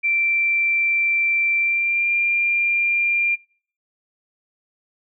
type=tone with pitch glide; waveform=sine; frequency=2349 to 2389 Hz; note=D7 to D7; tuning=0 to +29 cents; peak=-17 dBFS; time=0.03-3.36 s; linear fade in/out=20 ms; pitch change=+29 cents; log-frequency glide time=1.58-2.1 s; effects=noise-tail reverb RT60 0.5 s tail -24 dB re dry